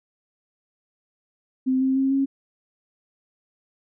sine tone with pitch steps, 260 / 264.1 / 268.2 / 272.5 Hz, C4 / C4 / C4 / C#4, -11 / +16 / +43 / -29 cents, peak -18 dBFS, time 1.66-2.26 s, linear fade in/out 20 ms, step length 150 ms, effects none

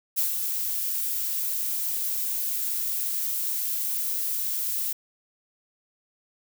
violet noise with ADSR envelope, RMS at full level -23 dBFS, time 0.16-4.93 s, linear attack 27 ms, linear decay 110 ms, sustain -5 dB, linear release 6 ms, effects none

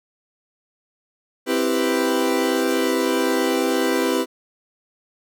40% pulse chord, C major seventh, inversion none, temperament equal, 261.6 / 329.6 / 392 / 493.9 Hz, C4 / E4 / G4 / B4, 0 / 0 / 0 / 0 cents, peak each -23 dBFS, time 1.46-4.26 s, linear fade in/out 50 ms, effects none

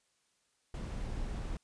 brown noise, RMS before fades -38 dBFS, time 0.74-1.57 s, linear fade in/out 2 ms, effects white hiss -75 dBFS RMS until 1.63 s + resampled to 22050 Hz

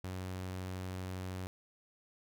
sawtooth tone, 92.7 Hz, F#2, 4 cents sharp, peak -35 dBFS, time 0.04-1.47 s, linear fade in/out 0 ms, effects none

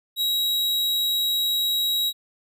45% pulse tone, 3842 Hz, B7, 48 cents flat, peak -21 dBFS, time 0.16-2.13 s, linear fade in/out 50 ms, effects none

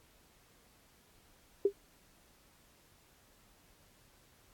sine tone with exponential decay, 399.6 Hz, G4, 33 cents sharp, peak -20 dBFS, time 1.65-1.73 s, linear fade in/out 5 ms, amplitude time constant 17 ms, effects pink hiss -65 dBFS RMS until 4.53 s + AAC 64 kbps

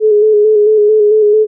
sine tone with vibrato, 424.5 Hz, G#4, 38 cents sharp, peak -5 dBFS, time 0-1.47 s, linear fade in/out 50 ms, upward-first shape square, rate 4.5 Hz, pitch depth 31 cents each way, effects none

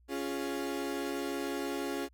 35% pulse chord, Db major, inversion none, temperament equal, 277.2 / 349.2 / 415.3 Hz, Db4 / F4 / Ab4, 0 / 0 / 0 cents, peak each -35 / -37 / -37 dBFS, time 0.08-2.09 s, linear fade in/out 50 ms, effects added 60 Hz sine -60 dBFS peak until 2.13 s

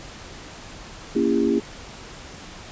sine chord, A# diminished seventh, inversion none, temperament just, 233.1 / 279.7 / 335.6 / 402.8 Hz, A#3 / C#4 / E4 / G4, 0 / +16 / +31 / +47 cents, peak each -23 dBFS, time 1.15-1.6 s, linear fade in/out 10 ms, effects pink hiss -40 dBFS RMS until 2.71 s + resampled to 16000 Hz

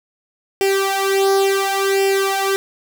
sawtooth tone with flanger, 390.6 Hz, G4, 6 cents flat, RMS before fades -17 dBFS, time 0.61-2.56 s, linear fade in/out 0 ms, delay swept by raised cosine 0.38 to 2.38 ms, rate 0.7 Hz, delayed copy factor +0.8, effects none

